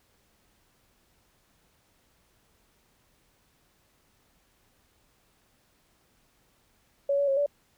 sine tone with pitch steps, 561 / 567 / 545 / 576 Hz, C#5 / C#5 / C#5 / D5, +21 / +39 / -29 / -34 cents, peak -22 dBFS, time 7.09-7.462 s, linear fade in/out 5 ms, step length 93 ms, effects pink hiss -67 dBFS RMS until 7.77 s

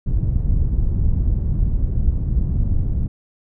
pink low-pass noise, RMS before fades -18 dBFS, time 0.06-3.08 s, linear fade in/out 10 ms, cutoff 110 Hz, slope 12 dB/octave, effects none

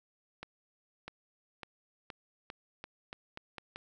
accelerating click train, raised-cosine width 0.3 ms, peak -26 dBFS, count 10, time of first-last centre 0.43-3.76 s, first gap 650 ms, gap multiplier 0.85, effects none

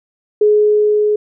sine tone with level ramp, 420.9 Hz, G#4, 23 cents sharp, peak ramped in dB -7 to -11 dBFS, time 0.41-1.16 s, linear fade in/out 5 ms, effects none

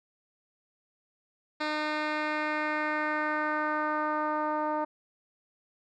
10% pulse tone with low-pass filter sweep, 304.4 Hz, D#4, 38 cents flat, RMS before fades -30 dBFS, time 1.6-4.85 s, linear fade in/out 10 ms, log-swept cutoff 3600 to 920 Hz, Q 1.9, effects none

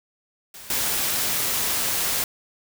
white noise with level steps, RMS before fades -41 / -24 dBFS, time 0.54-2.24 s, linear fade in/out 2 ms, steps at 0.7 s, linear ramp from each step 2 ms, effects none

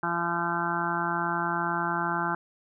harmonic tone, 171.1 Hz, F3, 35 cents flat, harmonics 1 / 2 / 4 / 5 / 6 / 7 / 8 / 9, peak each -35 / -35 / -37 / -32 / -34 / -36 / -32 / -33 dBFS, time 0.03-2.35 s, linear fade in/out 2 ms, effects none

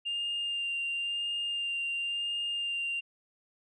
sine tone with vibrato, 2800 Hz, F7, 4 cents sharp, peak -29 dBFS, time 0.05-3.01 s, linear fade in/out 20 ms, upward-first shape sine, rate 0.96 Hz, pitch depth 14 cents each way, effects tanh soft clip ceiling -27 dBFS

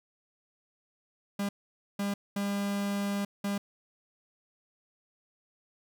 45% pulse tone bursts at uneven times, 201 Hz, G3, 44 cents sharp, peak -29 dBFS, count 4, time 1.39-1.49 / 1.99-2.14 / 2.36-3.25 / 3.44-3.58 s, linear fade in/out 5 ms, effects none

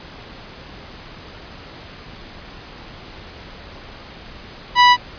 sawtooth tone, 983 Hz, B5, 8 cents flat, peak -4 dBFS, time 4.75-4.97 s, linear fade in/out 50 ms, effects pink hiss -38 dBFS RMS until 5.18 s + resampled to 11025 Hz

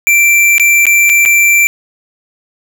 square tone with dropouts, 2349 Hz, D7, in tune, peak -6 dBFS, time 0.07-1.67 s, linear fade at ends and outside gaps 0 ms, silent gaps 0.581-0.598 / 0.855-0.867 / 1.094-1.098 / 1.252-1.259 s, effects none

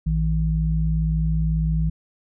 sine tone pair together, 57.37 / 159.3 Hz, A#1 / D#3, -27 / +41 cents, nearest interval octave + tritone, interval 1768 cents, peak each -21 dBFS, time 0.06-1.9 s, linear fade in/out 10 ms, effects none

